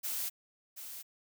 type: noise with echo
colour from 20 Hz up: blue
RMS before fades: -36 dBFS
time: 0.03-0.3 s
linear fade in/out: 20 ms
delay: 730 ms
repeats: 1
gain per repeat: -9 dB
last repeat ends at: 1.03 s
effects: none